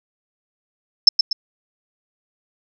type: tone with echo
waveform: sine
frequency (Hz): 5274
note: E8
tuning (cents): 0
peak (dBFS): -3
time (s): 1.07-1.09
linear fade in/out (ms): 5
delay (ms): 120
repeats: 2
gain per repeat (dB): -7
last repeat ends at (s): 1.33
effects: none